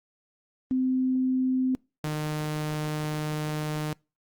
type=tone pair in turn; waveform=sine / sawtooth; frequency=258.1 / 152.36 Hz; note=C4 / D#3; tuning=-23 / -36 cents; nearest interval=major sixth; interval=913 cents; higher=first; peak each=-22 / -24 dBFS; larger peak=first; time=0.71-1.75 / 2.04-3.93 s; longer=second; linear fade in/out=0 ms; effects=noise-tail reverb RT60 0.3 s tail -26 dB re dry + Opus 24 kbps